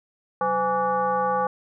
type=tone with frequency modulation; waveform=sine; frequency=830.6 Hz; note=G#5; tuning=in tune; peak=-20 dBFS; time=0.41-1.47 s; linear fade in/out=2 ms; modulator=321 Hz; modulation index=1.3; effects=none